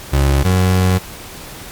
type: tone pair in turn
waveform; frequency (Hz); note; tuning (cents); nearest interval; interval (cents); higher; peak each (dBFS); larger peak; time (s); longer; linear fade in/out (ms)
30% pulse; 69.3 / 92.5; C#2 / F#2; 0 / 0; perfect fourth; 500; second; -8; neither; 0.12-0.44 / 0.44-0.99; second; 20
effects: pink hiss -33 dBFS RMS until 1.71 s + MP3 96 kbps